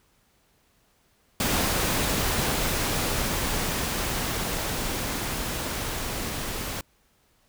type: noise with level ramp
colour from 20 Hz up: pink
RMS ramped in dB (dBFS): -24 to -32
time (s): 1.4-6.81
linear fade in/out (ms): 2
effects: pink hiss -65 dBFS RMS until 7.48 s